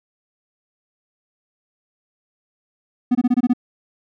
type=tone bursts; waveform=triangle; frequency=246.9 Hz; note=B3; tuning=in tune; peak=-10 dBFS; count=7; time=3.11-3.535 s; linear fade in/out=10 ms; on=41 ms; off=23 ms; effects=none